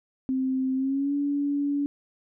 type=tone with pitch glide; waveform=sine; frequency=261.7 to 285.4 Hz; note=C4 to D4; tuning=0 to -49 cents; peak=-23 dBFS; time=0.29-1.86 s; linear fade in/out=0 ms; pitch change=+151 cents; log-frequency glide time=0.75-1.14 s; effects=none